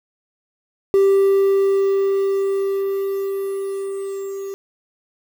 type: tone with level ramp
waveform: triangle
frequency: 392 Hz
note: G4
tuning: in tune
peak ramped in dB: -8 to -24 dBFS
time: 0.94-4.54 s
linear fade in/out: 0 ms
effects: tanh soft clip ceiling -4 dBFS + 7-bit